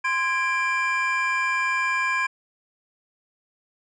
triangle tone cluster, 1039 / 1644 / 2364 Hz, C6 / G#6 / D7, -12 / -18 / +11 cents, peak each -24 dBFS, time 0.04-2.27 s, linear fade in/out 10 ms, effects resampled to 22050 Hz

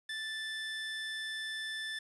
25% pulse tone, 1760 Hz, A6, in tune, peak -33 dBFS, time 0.09-1.99 s, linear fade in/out 5 ms, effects resampled to 22050 Hz + 10-bit

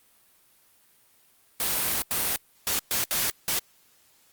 white noise bursts at uneven times, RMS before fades -26 dBFS, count 6, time 1.6-2.02 / 2.11-2.36 / 2.67-2.79 / 2.91-3.04 / 3.11-3.3 / 3.48-3.59 s, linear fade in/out 0 ms, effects white hiss -61 dBFS RMS until 4.32 s + Opus 32 kbps

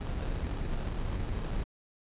brown noise with sample-and-hold, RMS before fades -33 dBFS, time 0-1.64 s, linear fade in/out 10 ms, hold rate 2100 Hz, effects resampled to 8000 Hz

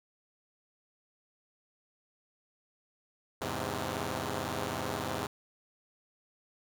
5% pulse chord, E augmented, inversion none, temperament equal, 82.41 / 103.83 / 130.81 Hz, E2 / G#2 / B#2, 0 / 0 / 0 cents, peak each -27 / -26 / -26 dBFS, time 3.41-5.27 s, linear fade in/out 5 ms, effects none

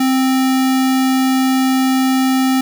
sine tone with sample-and-hold, 261.6 Hz, C4, in tune, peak -11 dBFS, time 0-2.61 s, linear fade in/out 5 ms, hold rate 1050 Hz, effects none

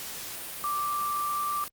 sine tone in noise, 1174.7 Hz, D6, in tune, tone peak -27 dBFS, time 0.64-1.64 s, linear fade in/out 0 ms, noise white, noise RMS -38 dBFS, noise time 0-1.68 s, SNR +8 dB, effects Opus 48 kbps

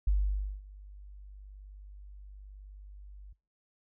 sine tone with ADSR envelope, 49.5 Hz, G1, 18 cents sharp, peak -22 dBFS, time 0.07-3.33 s, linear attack 6 ms, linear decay 540 ms, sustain -23 dB, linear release 6 ms, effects noise-tail reverb RT60 0.3 s tail -24 dB re dry

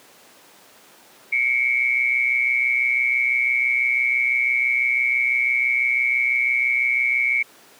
sine tone pair together, 2177 / 2303 Hz, C#7 / D7, -32 / -34 cents, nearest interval minor second, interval 98 cents, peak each -20 dBFS, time 1.32-7.43 s, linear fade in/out 10 ms, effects pink hiss -49 dBFS RMS until 7.79 s + high-pass 300 Hz 12 dB/octave

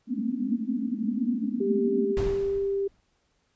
white band-pass noise, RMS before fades -28 dBFS, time 0.07-2.16 s, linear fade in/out 50 ms, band 210 to 270 Hz, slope 96 dB/octave
sine tone, 395.1 Hz, G4, 14 cents sharp, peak -24 dBFS, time 1.6-2.88 s, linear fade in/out 10 ms
brown noise with exponential decay, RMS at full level -26 dBFS, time 2.17-3 s, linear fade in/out 0 ms, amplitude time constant 180 ms
effects pink hiss -71 dBFS RMS until 3.55 s + resampled to 16000 Hz

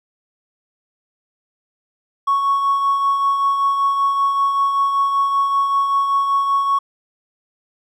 triangle tone with tremolo, 1108.7 Hz, C#6, in tune, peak -9 dBFS, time 2.27-6.79 s, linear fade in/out 10 ms, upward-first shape triangle, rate 5.2 Hz, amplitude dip 55%, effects tanh soft clip ceiling -10 dBFS

